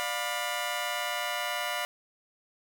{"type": "chord", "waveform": "15% pulse", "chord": "B diminished", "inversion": "first", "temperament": "just", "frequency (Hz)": [592.7, 711.2, 987.8], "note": ["D5", "F5", "B5"], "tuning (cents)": [16, 31, 0], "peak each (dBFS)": [-29, -27, -29], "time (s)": [0, 1.85], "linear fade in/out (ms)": 0, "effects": []}